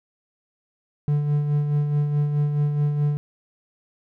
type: tone with tremolo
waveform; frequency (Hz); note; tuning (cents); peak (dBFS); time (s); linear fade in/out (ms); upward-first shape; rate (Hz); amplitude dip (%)
triangle; 146.83; D3; 0; -15; 1.08-3.17; 0; sine; 4.7; 45
effects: none